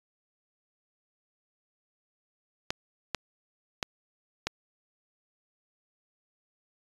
clicks, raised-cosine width 0.2 ms, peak -11 dBFS, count 4, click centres 2.705 / 3.147 / 3.828 / 4.47 s, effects resampled to 24000 Hz

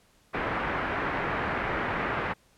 white low-pass noise, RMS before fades -30 dBFS, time 0.33-2.34 s, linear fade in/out 20 ms, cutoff 1900 Hz, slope 24 dB/octave, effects pink hiss -63 dBFS RMS until 2.57 s + low-pass 12000 Hz 12 dB/octave

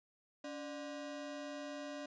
40% pulse ring-modulated tone, 440 Hz, A4, in tune, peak -39 dBFS, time 0.44-2.06 s, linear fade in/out 5 ms, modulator 156 Hz, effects resampled to 16000 Hz

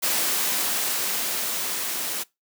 white noise with level ramp, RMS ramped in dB -23 to -29 dBFS, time 0.02-2.24 s, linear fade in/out 20 ms, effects noise-tail reverb RT60 0.2 s tail -22 dB re dry + high-pass 200 Hz 12 dB/octave

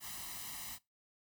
white noise with comb filter, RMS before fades -45 dBFS, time 0-0.79 s, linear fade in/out 50 ms, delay 1 ms, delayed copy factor +0.7, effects noise-tail reverb RT60 0.2 s tail -20 dB re dry

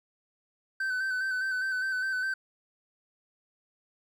triangle tone with vibrato, 1530 Hz, G6, 42 cents flat, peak -26 dBFS, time 0.8-2.34 s, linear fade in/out 5 ms, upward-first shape square, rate 4.9 Hz, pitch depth 27 cents each way, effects none

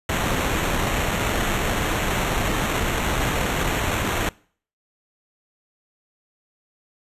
pink noise with sample-and-hold, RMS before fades -23 dBFS, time 0.09-4.29 s, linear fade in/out 2 ms, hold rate 4900 Hz, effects noise-tail reverb RT60 0.5 s tail -24 dB re dry + resampled to 32000 Hz

